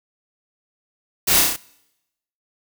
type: noise with echo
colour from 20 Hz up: white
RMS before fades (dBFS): -18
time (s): 1.27-1.41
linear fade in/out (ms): 10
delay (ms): 31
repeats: 5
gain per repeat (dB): -2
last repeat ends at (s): 1.565
effects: noise-tail reverb RT60 0.9 s tail -24 dB re dry